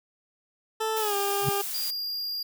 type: tone with pitch glide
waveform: 20% pulse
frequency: 440 to 401.2 Hz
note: A4 to G4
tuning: 0 to +40 cents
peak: -21 dBFS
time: 0.8-1.62 s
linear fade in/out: 10 ms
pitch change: -160 cents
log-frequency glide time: 0.99-1.15 s
type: noise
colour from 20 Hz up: blue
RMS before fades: -33 dBFS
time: 0.96-1.91 s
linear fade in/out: 10 ms
type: tone with exponential growth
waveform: sine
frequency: 136.2 Hz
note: C#3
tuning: 30 cents flat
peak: -20 dBFS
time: 1.41-1.49 s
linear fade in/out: 2 ms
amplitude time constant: 17 ms
type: tone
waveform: square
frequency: 4812 Hz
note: D8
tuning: 41 cents sharp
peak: -30 dBFS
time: 1.74-2.43 s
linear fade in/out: 5 ms
effects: none